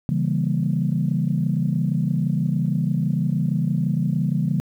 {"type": "chord", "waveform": "sine", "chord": "C# diminished seventh", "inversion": "none", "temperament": "equal", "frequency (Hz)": [138.59, 164.81, 196, 233.1], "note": ["C#3", "E3", "G3", "Bb3"], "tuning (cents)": [0, 0, 0, 0], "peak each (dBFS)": [-23, -22, -25, -28], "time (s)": [0.09, 4.6], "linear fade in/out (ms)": 0, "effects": ["tanh soft clip ceiling -9 dBFS", "9-bit"]}